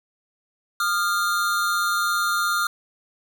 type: tone pair together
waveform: square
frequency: 1216 / 1398.8 Hz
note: D#6 / F6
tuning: -40 / +2 cents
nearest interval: major second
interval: 242 cents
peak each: -25 / -23 dBFS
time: 0.8-2.67 s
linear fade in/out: 2 ms
effects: none